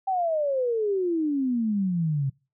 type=exponential sweep; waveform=sine; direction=down; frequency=784 to 132.6 Hz; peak=-22 dBFS; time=0.07-2.3 s; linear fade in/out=10 ms; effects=noise-tail reverb RT60 0.3 s tail -24 dB re dry